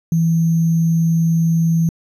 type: tone with sample-and-hold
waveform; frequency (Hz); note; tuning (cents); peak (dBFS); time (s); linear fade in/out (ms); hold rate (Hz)
sine; 164.81; E3; 0; -12; 0.12-1.89; 2; 6300
effects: resampled to 32000 Hz